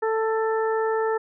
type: harmonic tone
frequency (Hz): 442.9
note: A4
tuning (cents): +11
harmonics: 1 / 2 / 3 / 4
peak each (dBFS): -22 / -28 / -32 / -34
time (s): 0.02-1.18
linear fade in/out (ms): 10
effects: none